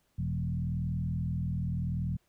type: tone with frequency modulation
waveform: sine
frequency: 127.2 Hz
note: C3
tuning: 48 cents flat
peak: -29 dBFS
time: 0.18-2.17 s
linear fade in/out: 10 ms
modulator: 40.8 Hz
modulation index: 1.4
effects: pink hiss -73 dBFS RMS until 2.28 s